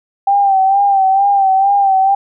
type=tone with vibrato; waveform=sine; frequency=784 Hz; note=G5; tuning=in tune; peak=-8 dBFS; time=0.27-2.15 s; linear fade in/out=5 ms; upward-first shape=sine; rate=2.2 Hz; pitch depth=50 cents each way; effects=none